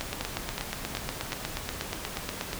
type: two click trains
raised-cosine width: 0.2 ms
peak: -13 / -13 dBFS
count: 22 / 4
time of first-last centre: 0.01-2.531 / 0.21-1.321 s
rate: 8.33 / 2.7 Hz
effects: pink hiss -38 dBFS RMS until 2.59 s